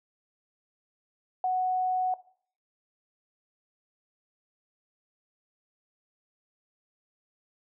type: tone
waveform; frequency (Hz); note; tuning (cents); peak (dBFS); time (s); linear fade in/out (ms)
sine; 740; F#5; 0; -24; 1.44-2.14; 2
effects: noise-tail reverb RT60 0.5 s tail -17 dB re dry